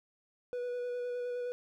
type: tone with vibrato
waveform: triangle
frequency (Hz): 490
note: B4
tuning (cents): -14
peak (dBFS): -32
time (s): 0.53-1.52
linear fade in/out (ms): 0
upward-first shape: square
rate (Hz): 9.7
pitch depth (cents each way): 11
effects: none